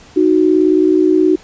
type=tone pair together; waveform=sine; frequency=310.9 / 369.7 Hz; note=D#4 / F#4; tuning=-1 / -1 cents; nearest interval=minor third; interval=300 cents; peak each=-11 dBFS; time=0.16-1.36 s; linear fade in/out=10 ms; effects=pink hiss -42 dBFS RMS until 1.43 s + resampled to 16000 Hz